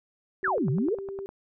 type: tone with pitch glide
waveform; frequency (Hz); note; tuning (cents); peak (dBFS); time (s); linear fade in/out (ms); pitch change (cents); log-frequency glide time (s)
sine; 380 to 392; F#4 to G4; +46 to 0; -33; 0.43-1.26; 0; +54; 0.73-0.82
type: exponential two-way sweep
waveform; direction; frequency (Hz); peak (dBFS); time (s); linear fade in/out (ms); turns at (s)
sine; down then up; 1883 to 123.5 to 506; -23; 0.44-0.95; 5; 0.7
type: click train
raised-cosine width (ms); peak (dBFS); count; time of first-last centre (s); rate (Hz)
1; -27; 9; 0.48-1.291; 9.87
effects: none